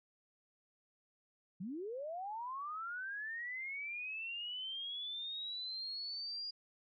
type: linear sweep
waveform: sine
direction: up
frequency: 164.81 to 4855 Hz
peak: -40 dBFS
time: 1.6-6.51 s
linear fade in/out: 10 ms
effects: none